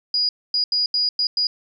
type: tone bursts at uneven times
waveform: sine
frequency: 4899 Hz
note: D#8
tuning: 28 cents flat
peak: -17 dBFS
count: 6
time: 0.14-0.29 / 0.54-0.64 / 0.72-0.86 / 0.94-1.09 / 1.19-1.27 / 1.37-1.47 s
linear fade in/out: 2 ms
effects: none